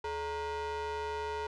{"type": "ring-modulated tone", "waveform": "square", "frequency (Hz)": 251.7, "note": "B3", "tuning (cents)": 33, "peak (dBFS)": -32, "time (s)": [0.04, 1.47], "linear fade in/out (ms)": 5, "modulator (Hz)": 679, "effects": ["low-pass 5000 Hz 12 dB/octave"]}